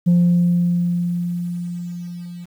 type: tone with level ramp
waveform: sine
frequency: 174.61 Hz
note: F3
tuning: in tune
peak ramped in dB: -8 to -31 dBFS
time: 0.06-2.46 s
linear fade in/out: 20 ms
effects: tanh soft clip ceiling -9 dBFS + 8-bit